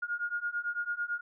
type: beating tone pair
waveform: sine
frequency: 1421 / 1430 Hz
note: F6 / F6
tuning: +30 / +41 cents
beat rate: 9 Hz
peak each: -35 / -34 dBFS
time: 0.02-1.21 s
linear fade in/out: 10 ms
effects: none